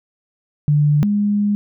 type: tone pair in turn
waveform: sine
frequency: 147.7 / 205.7 Hz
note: D3 / G#3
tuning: +10 / -16 cents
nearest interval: tritone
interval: 574 cents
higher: second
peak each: -11 / -14 dBFS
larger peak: first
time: 0.68-1.03 / 1.03-1.55 s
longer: second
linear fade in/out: 0 ms
effects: none